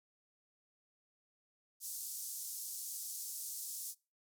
white band-pass noise, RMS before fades -44 dBFS, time 1.8-3.95 s, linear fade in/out 50 ms, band 5500 to 14000 Hz, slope 24 dB/octave, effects noise-tail reverb RT60 0.3 s tail -23 dB re dry

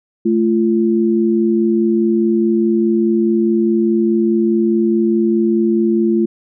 sine tone pair together, 218.8 / 343.6 Hz, A3 / F4, -9 / -28 cents, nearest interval minor sixth, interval 781 cents, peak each -14 dBFS, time 0.25-6.26 s, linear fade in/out 10 ms, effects none

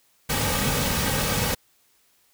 pink noise with comb filter, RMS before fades -24 dBFS, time 0.29-1.55 s, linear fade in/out 10 ms, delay 2.9 ms, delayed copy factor -0.6, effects white hiss -63 dBFS RMS until 2.33 s

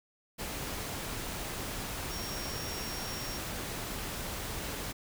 sine tone in noise, 5570 Hz, F8, 5 cents flat, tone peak -42 dBFS, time 2.1-3.39 s, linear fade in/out 20 ms, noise pink, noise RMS -38 dBFS, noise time 0.38-4.93 s, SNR -7 dB, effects none

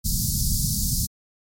pink band-stop noise, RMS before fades -23 dBFS, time 0.04-1.07 s, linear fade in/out 20 ms, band 220 to 4600 Hz, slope 48 dB/octave, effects MP3 64 kbps

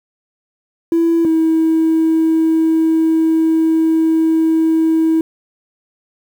triangle tone pair in turn, 333 / 322.2 Hz, E4 / E4, +18 / -39 cents, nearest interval minor second, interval 57 cents, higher first, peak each -7 dBFS, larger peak neither, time 0.92-1.25 / 1.25-5.21 s, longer second, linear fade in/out 2 ms, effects tanh soft clip ceiling -7 dBFS + 7-bit

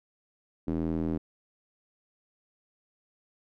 square tone with band-pass filter, 40.85 Hz, E1, 15 cents flat, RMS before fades -30 dBFS, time 0.67-1.18 s, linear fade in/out 10 ms, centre 280 Hz, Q 2.2, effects none

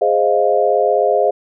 sine chord, F minor seventh, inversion first, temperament equal, 415.3 / 523.3 / 622.3 / 698.5 Hz, Ab4 / C5 / Eb5 / F5, 0 / 0 / 0 / 0 cents, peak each -17 dBFS, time 0.01-1.31 s, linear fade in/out 10 ms, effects none

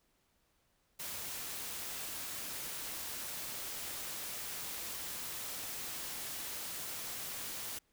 white noise, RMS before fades -42 dBFS, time 0.99-7.79 s, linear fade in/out 10 ms, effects pink hiss -75 dBFS RMS until 7.92 s

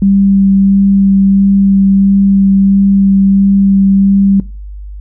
sine tone with vibrato, 196 Hz, G3, in tune, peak -5 dBFS, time 0.02-4.4 s, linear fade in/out 2 ms, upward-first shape sine, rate 1.5 Hz, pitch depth 10 cents each way, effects noise-tail reverb RT60 0.3 s tail -20 dB re dry + added 50 Hz sine -23 dBFS peak until 5 s

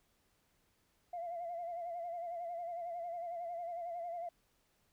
sine tone with vibrato, 689 Hz, F5, 24 cents flat, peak -38 dBFS, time 1.13-4.29 s, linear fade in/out 5 ms, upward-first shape sine, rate 11 Hz, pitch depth 58 cents each way, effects tanh soft clip ceiling -34 dBFS + pink hiss -75 dBFS RMS until 4.92 s

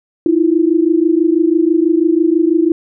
sine tone pair together, 316.6 / 342.7 Hz, D#4 / F4, +30 / -33 cents, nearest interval minor second, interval 137 cents, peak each -12 dBFS, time 0.26-2.72 s, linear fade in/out 2 ms, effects none

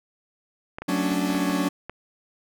clicks, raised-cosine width 0.5 ms, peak -19 dBFS, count 7, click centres 0.785 / 0.82 / 1.118 / 1.301 / 1.349 / 1.499 / 1.896 s
40% pulse chord, D major seventh, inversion first, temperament equal with one note detuned, 185 / 223.2 / 277.2 / 293.7 Hz, F#3 / A3 / C#4 / D4, 0 / +25 / 0 / 0 cents, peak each -26 / -32 / -26 / -26 dBFS, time 0.88-1.69 s, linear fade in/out 10 ms
effects none

